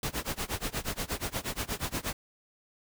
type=noise with tremolo; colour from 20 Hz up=pink; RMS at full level=-31 dBFS; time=0.03-2.13 s; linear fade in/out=2 ms; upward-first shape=sine; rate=8.4 Hz; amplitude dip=95%; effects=none